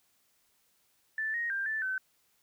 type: tone with pitch steps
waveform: sine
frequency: 1760 / 1872 / 1588 / 1759 / 1527 Hz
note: A6 / A#6 / G6 / A6 / G6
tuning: 0 / +7 / +22 / -1 / -46 cents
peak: -30 dBFS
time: 1.18-1.98 s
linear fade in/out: 2 ms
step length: 160 ms
effects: white hiss -71 dBFS RMS until 2.42 s